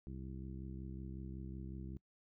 harmonic tone, 65.41 Hz, C2, in tune, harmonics 1 / 2 / 3 / 4 / 5 / 6, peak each -47 / -49 / -50 / -59 / -54 / -63 dBFS, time 0.07-1.97 s, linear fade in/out 0 ms, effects noise-tail reverb RT60 0.1 s tail -25 dB re dry

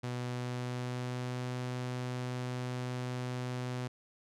sawtooth tone with pitch glide, 123.47 to 125.19 Hz, B2 to B2, 0 to +24 cents, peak -31 dBFS, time 0.03-3.88 s, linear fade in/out 10 ms, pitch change +24 cents, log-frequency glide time 0.17-1.49 s, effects low-pass 8000 Hz 12 dB/octave

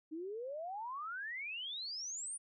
sine exponential sweep, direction up, 302.9 to 9600 Hz, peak -40 dBFS, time 0.11-2.38 s, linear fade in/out 20 ms, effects none

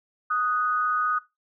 sine tone pair together, 1244.5 / 1480 Hz, D#6 / F#6, 0 / 0 cents, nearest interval minor third, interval 300 cents, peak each -23 / -28 dBFS, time 0.3-1.19 s, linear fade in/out 10 ms, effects noise-tail reverb RT60 0.2 s tail -17 dB re dry

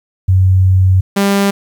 sine / sawtooth tone pair in turn, 93.7 / 198.96 Hz, F#2 / G3, +22 / +26 cents, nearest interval octave + minor second, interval 1304 cents, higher second, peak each -6 dBFS, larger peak neither, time 0.28-1.01 / 1.16-1.51 s, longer first, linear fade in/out 10 ms, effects 8-bit

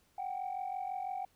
sine tone pair together, 740 / 786 Hz, F#5 / G5, 0 / +4 cents, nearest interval minor second, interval 104 cents, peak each -37 / -37 dBFS, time 0.18-1.25 s, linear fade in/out 5 ms, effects tanh soft clip ceiling -31 dBFS + pink hiss -70 dBFS RMS until 1.35 s

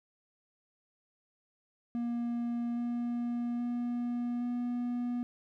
triangle tone with pitch steps, 237.2 / 239.1 / 241.1 / 243 Hz, A#3 / A#3 / B3 / B3, +30 / +44 / -41 / -28 cents, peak -29 dBFS, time 1.95-5.23 s, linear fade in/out 0 ms, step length 820 ms, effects none

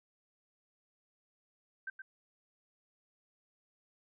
sine tone with echo, 1554 Hz, G6, 16 cents flat, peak -37 dBFS, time 1.87-1.9 s, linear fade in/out 5 ms, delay 120 ms, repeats 1, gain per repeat -7 dB, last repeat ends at 2.02 s, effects none

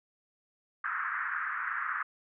pink band-pass noise, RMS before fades -34 dBFS, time 0.84-2.03 s, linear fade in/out 5 ms, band 1200 to 1800 Hz, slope 48 dB/octave, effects none

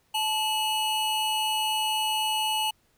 square tone pair together, 870 / 2926 Hz, A5 / F#7, -20 / -20 cents, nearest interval octave + major sixth, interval 2100 cents, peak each -28 dBFS, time 0.14-2.71 s, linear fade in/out 10 ms, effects pink hiss -67 dBFS RMS until 2.97 s

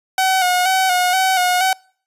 sawtooth tone with vibrato, 740 Hz, F#5, in tune, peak -10 dBFS, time 0.18-1.73 s, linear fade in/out 2 ms, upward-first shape square, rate 2.1 Hz, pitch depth 40 cents each way, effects noise-tail reverb RT60 0.5 s tail -26 dB re dry + resampled to 32000 Hz

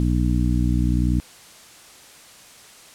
harmonic tone, 60.7 Hz, B1, 29 cents flat, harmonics 1 / 2 / 3 / 4 / 5, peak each -20 / -23 / -25 / -26 / -27 dBFS, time 0-1.2 s, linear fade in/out 0 ms, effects white hiss -46 dBFS RMS until 2.94 s + low-pass 10000 Hz 12 dB/octave

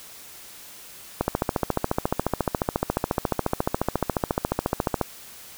click train, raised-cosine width 1 ms, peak -7 dBFS, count 55, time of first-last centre 1.21-5.013 s, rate 14.2 Hz, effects white hiss -44 dBFS RMS until 5.57 s

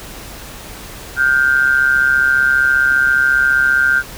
sine tone pair together, 1422 / 1556.8 Hz, F6 / G6, +31 / -12 cents, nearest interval major second, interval 157 cents, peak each -13 dBFS, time 1.16-4.03 s, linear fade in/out 50 ms, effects added 49 Hz sine -39 dBFS peak until 4.17 s + pink hiss -33 dBFS RMS until 4.17 s

